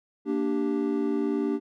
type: chord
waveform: triangle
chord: G minor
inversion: first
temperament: equal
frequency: 233.1 / 293.7 / 392 Hz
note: Bb3 / D4 / G4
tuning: 0 / 0 / 0 cents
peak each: -28 / -25 / -27 dBFS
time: 0.25-1.6 s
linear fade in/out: 50 ms
effects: none